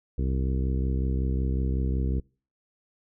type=harmonic tone; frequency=65.41 Hz; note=C2; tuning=in tune; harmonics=1 / 2 / 3 / 4 / 5 / 6 / 7; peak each=-25 / -31 / -35 / -37 / -39 / -41 / -42 dBFS; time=0.18-2.2 s; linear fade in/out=5 ms; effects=noise-tail reverb RT60 0.4 s tail -26 dB re dry

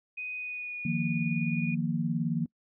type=tone with pitch glide; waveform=sine; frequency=2496 to 2453 Hz; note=D#7 to D#7; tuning=+5 to -25 cents; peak=-34 dBFS; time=0.17-1.75 s; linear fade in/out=10 ms; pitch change=-30 cents; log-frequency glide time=0.36-0.77 s
type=chord; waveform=sine; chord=Eb suspended second; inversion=none; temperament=equal; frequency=155.56 / 174.61 / 233.1 Hz; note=Eb3 / F3 / Bb3; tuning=0 / 0 / 0 cents; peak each=-31 dBFS; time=0.85-2.46 s; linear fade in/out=5 ms
effects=noise-tail reverb RT60 0.1 s tail -25 dB re dry

